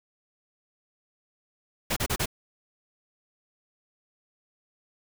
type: noise bursts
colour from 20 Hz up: pink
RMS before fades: -27 dBFS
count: 4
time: 1.9-2.259 s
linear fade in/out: 10 ms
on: 65 ms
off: 33 ms
effects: none